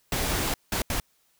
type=noise bursts at uneven times; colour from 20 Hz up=pink; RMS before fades=-27 dBFS; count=3; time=0.12-0.54 / 0.72-0.82 / 0.9-1 s; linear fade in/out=2 ms; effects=white hiss -67 dBFS RMS until 1.39 s